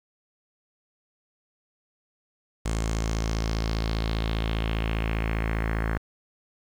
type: tone with low-pass filter sweep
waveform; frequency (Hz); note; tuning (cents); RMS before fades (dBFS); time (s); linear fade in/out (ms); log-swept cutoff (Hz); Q
sawtooth; 55; A1; 0; -27; 2.65-5.98; 10; 8000 to 1700; 2.9
effects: 8-bit